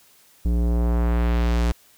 square tone with low-pass filter sweep, 58.7 Hz, A#1, 13 cents sharp, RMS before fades -20 dBFS, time 0.45-1.72 s, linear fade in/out 5 ms, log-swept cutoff 280 to 9200 Hz, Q 0.78, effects white hiss -55 dBFS RMS until 1.97 s

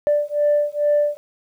sine beating tone pair, 587.3 / 589.6 Hz, D5 / D5, 0 / +7 cents, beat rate 2.3 Hz, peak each -18 dBFS, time 0.07-1.17 s, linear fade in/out 0 ms, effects tanh soft clip ceiling -10 dBFS + 9-bit

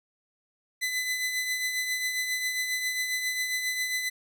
sawtooth tone with tremolo, 2010 Hz, B6, 30 cents sharp, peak -22 dBFS, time 0.81-4.1 s, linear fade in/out 20 ms, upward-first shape triangle, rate 7.4 Hz, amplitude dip 50%, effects none

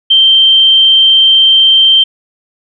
sine tone, 3136 Hz, G7, in tune, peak -3 dBFS, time 0.1-2.04 s, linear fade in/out 10 ms, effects none

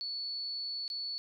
sine tone with dropouts, 4435 Hz, C#8, in tune, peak -35 dBFS, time 0.01-1.18 s, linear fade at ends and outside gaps 0 ms, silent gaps 0.879-0.901 s, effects none

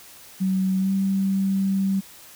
sine tone with pitch glide, 189.1 to 193.86 Hz, F#3 to G3, +38 to -19 cents, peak -19 dBFS, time 0.4-2.01 s, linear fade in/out 20 ms, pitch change +43 cents, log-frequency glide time 0.78-0.91 s, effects white hiss -46 dBFS RMS until 2.35 s

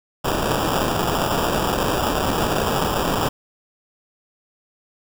white noise with sample-and-hold, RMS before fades -21 dBFS, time 0.24-3.29 s, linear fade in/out 10 ms, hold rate 2100 Hz, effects none

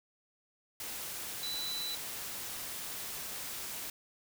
sine tone in noise, 3973 Hz, B7, 10 cents sharp, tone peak -36 dBFS, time 1.43-1.95 s, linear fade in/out 2 ms, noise white, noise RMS -41 dBFS, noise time 0.8-3.9 s, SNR +2 dB, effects none

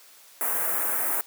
white band-stop noise, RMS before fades -26 dBFS, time 0.41-1.21 s, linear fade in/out 0 ms, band 1800 to 10000 Hz, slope 24 dB/octave, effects white hiss -52 dBFS RMS until 1.26 s + high-pass 400 Hz 12 dB/octave

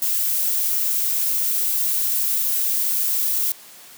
violet noise, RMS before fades -21 dBFS, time 0.02-3.52 s, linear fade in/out 2 ms, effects white hiss -44 dBFS RMS until 3.97 s + high-pass 150 Hz 12 dB/octave

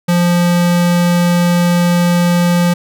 square tone, 174.61 Hz, F3, in tune, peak -10 dBFS, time 0.08-2.74 s, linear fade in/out 10 ms, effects none

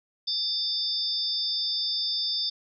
sine tone cluster, 3581 / 4685 / 5140 Hz, A7 / D8 / E8, +30 / -5 / -45 cents, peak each -30 dBFS, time 0.27-2.5 s, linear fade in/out 10 ms, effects none

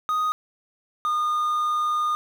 triangle tone pair in turn, 1244.5 / 1221 Hz, D#6 / D#6, 0 / -33 cents, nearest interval unison, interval 33 cents, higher first, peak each -19 / -19 dBFS, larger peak neither, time 0.09-0.32 / 1.05-2.15 s, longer second, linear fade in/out 0 ms, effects 8-bit

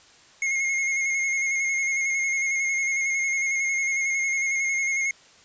square tone with vibrato, 2153 Hz, C7, 49 cents sharp, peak -23 dBFS, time 0.42-5.11 s, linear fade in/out 2 ms, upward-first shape square, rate 11 Hz, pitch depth 23 cents each way, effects white hiss -53 dBFS RMS until 5.44 s + resampled to 16000 Hz

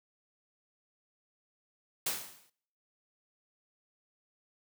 white noise with exponential decay, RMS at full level -30 dBFS, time 2.06-2.5 s, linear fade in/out 5 ms, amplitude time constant 95 ms, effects noise-tail reverb RT60 0.7 s tail -25 dB re dry + high-pass 100 Hz 12 dB/octave

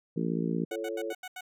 harmonic tone, 56.7 Hz, A#1, 47 cents flat, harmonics 3 / 4 / 5 / 6 / 7 / 8, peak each -31 / -33 / -35 / -37 / -38 / -39 dBFS, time 0.16-0.65 s, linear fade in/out 10 ms
sine chord, F augmented, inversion none, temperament equal with one note detuned, 341.3 / 440 / 554.4 Hz, F4 / A4 / C#5, -40 / 0 / 0 cents, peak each -37 / -35 / -37 dBFS, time 0.71-1.13 s, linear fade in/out 5 ms
15% pulse tone bursts, 740 Hz, F#5, in tune, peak -32 dBFS, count 6, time 0.71-1.409 s, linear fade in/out 5 ms, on 49 ms, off 81 ms
effects none

